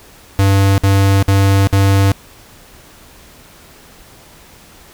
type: tone bursts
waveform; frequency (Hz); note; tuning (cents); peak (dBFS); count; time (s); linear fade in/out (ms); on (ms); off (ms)
square; 98; G2; 0; -9; 4; 0.39-2.118; 0; 390; 56
effects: pink hiss -42 dBFS RMS until 4.93 s